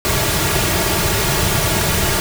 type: noise with comb filter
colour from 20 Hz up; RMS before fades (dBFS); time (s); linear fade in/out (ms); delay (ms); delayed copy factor
pink; -17; 0.05-2.2; 0; 3.9; -0.65
effects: none